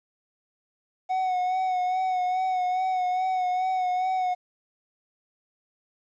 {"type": "tone with vibrato", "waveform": "triangle", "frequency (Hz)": 739, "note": "F#5", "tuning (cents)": -2, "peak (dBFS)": -21, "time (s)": [1.09, 4.35], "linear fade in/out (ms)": 20, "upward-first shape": "sine", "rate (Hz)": 2.4, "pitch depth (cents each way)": 32, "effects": ["resampled to 16000 Hz", "10-bit"]}